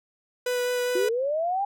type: tone with vibrato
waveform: 45% pulse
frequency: 493.9 Hz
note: B4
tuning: in tune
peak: -24 dBFS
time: 0.46-1.09 s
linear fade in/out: 5 ms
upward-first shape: sine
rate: 4.9 Hz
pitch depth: 9 cents each way
type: linear sweep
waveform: sine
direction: up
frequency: 349.2 to 815 Hz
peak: -23 dBFS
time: 0.95-1.65 s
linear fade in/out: 5 ms
effects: none